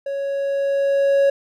triangle tone with level ramp, 555 Hz, C#5, 2 cents sharp, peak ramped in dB -21 to -10 dBFS, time 0.06-1.3 s, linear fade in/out 5 ms, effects none

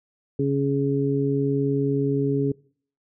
harmonic tone, 139.2 Hz, C#3, 8 cents sharp, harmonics 1 / 2 / 3, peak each -24 / -24 / -24 dBFS, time 0.39-2.52 s, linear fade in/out 5 ms, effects noise-tail reverb RT60 0.5 s tail -23 dB re dry

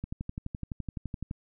click train, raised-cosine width 5 ms, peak -22 dBFS, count 16, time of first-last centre 0.04-1.311 s, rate 11.8 Hz, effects none

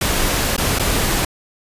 pink noise with dropouts, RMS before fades -18 dBFS, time 0.01-1.25 s, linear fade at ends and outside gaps 5 ms, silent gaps 0.566-0.578 / 0.788-0.794 s, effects resampled to 32000 Hz

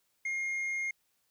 sine tone with tanh clipping, 2133 Hz, C7, 33 cents sharp, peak -32 dBFS, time 0.25-0.91 s, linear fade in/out 5 ms, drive 4 dB, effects white hiss -75 dBFS RMS until 1.3 s

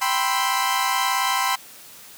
sawtooth chord, C major seventh, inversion second, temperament equal, 784 / 987.8 / 1046.5 / 1318.5 Hz, G5 / B5 / C6 / E6, 0 / 0 / 0 / 0 cents, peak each -22 / -21 / -20 / -26 dBFS, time 0.01-1.56 s, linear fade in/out 10 ms, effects white hiss -44 dBFS RMS until 2.17 s + high-pass 100 Hz 12 dB/octave

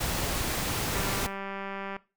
pink noise, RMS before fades -30 dBFS, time 0-1.27 s, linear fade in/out 10 ms
click train, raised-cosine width 0.5 ms, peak -22 dBFS, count 200, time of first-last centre 0.95-1.965 s, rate 196 Hz
effects noise-tail reverb RT60 0.3 s tail -19 dB re dry

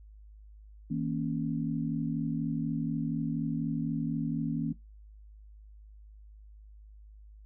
sine chord, A# diminished, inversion second, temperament equal with one note detuned, 160.58 / 233.1 / 277.2 Hz, E3 / A#3 / C#4, -45 / 0 / 0 cents, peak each -33 / -33 / -34 dBFS, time 0.9-4.73 s, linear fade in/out 10 ms, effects noise-tail reverb RT60 0.2 s tail -19 dB re dry + added 52 Hz sine -49 dBFS peak until 7.45 s

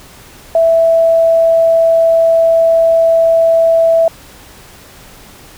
sine tone, 659.3 Hz, E5, in tune, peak -6 dBFS, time 0.55-4.08 s, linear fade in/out 2 ms, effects pink hiss -38 dBFS RMS until 5.57 s

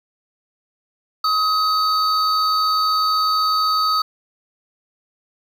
triangle tone pair together, 1264 / 4548 Hz, D#6 / C#8, +27 / +44 cents, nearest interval octave + minor seventh, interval 2217 cents, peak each -15 / -20 dBFS, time 1.24-4.02 s, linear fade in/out 5 ms, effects 8-bit

